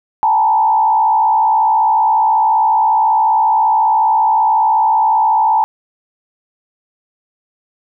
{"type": "tone with frequency modulation", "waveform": "sine", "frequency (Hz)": 878, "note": "A5", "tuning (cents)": -4, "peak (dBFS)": -9, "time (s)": [0.23, 5.64], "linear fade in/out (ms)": 0, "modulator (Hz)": 65.4, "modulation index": 0.93, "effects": []}